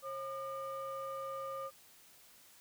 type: tone pair together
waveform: sine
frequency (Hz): 540 / 1208.8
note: C#5 / D6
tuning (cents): -45 / +50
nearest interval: octave + major second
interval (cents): 1395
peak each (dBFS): -40 / -40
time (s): 0.02-1.71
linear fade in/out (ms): 50
effects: tanh soft clip ceiling -35 dBFS + white hiss -61 dBFS RMS until 2.6 s